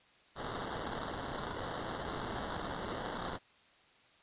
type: noise with sample-and-hold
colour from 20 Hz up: blue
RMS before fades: -40 dBFS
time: 0.35-3.39 s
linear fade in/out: 50 ms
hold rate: 2450 Hz
effects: white hiss -64 dBFS RMS until 4.22 s + resampled to 8000 Hz